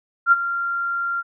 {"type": "tone with ADSR envelope", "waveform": "sine", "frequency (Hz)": 1385, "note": "F6", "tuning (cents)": -15, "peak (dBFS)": -8, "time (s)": [0.26, 1.23], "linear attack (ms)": 59, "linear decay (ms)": 29, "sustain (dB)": -13, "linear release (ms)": 36, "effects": []}